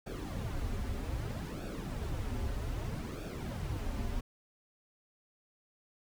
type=noise with flanger; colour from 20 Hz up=brown; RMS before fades=-37 dBFS; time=0.06-4.21 s; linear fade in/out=10 ms; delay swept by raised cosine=0.98 to 6.38 ms; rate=0.63 Hz; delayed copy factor=-0.7; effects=none